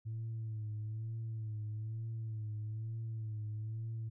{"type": "tone with vibrato", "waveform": "sine", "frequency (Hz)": 110, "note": "A2", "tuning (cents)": 0, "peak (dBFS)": -36, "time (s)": [0.05, 4.1], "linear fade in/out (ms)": 20, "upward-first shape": "sine", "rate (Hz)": 1.1, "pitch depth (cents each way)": 51, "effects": ["tanh soft clip ceiling -35 dBFS"]}